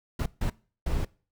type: noise bursts at uneven times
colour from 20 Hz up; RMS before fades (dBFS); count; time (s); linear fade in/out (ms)
brown; -27; 3; 0.19-0.26 / 0.41-0.5 / 0.86-1.05; 5
effects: noise-tail reverb RT60 0.4 s tail -22 dB re dry